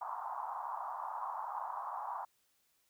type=band-pass noise; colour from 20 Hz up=white; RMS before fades=-41 dBFS; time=0.01-2.25 s; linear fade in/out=5 ms; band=770 to 1100 Hz; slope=48 dB/octave; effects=white hiss -75 dBFS RMS until 2.89 s